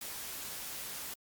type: noise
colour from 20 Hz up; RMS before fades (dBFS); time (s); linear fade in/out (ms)
white; -42; 0.01-1.14; 5
effects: Opus 48 kbps